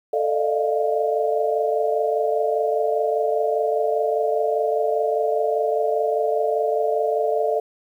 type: tone cluster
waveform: sine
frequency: 441.9 / 597 / 622 / 695 Hz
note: A4 / D5 / D#5 / F5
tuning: +7 / +28 / -1 / -9 cents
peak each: -22 / -24 / -28 / -24 dBFS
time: 0.13-7.6 s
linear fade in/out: 5 ms
effects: 9-bit